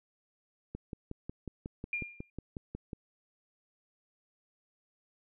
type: click train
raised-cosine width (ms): 3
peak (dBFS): -26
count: 13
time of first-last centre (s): 0.75-2.932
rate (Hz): 5.5
type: tone with exponential decay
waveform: sine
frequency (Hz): 2402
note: D7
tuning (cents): +38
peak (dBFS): -29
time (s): 1.93-2.3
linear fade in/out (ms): 2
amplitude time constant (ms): 80
effects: none